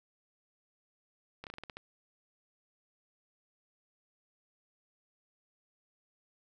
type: slowing click train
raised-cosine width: 0.3 ms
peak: -27 dBFS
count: 8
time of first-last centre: 1.44-1.77 s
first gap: 28 ms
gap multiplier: 1.17
effects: none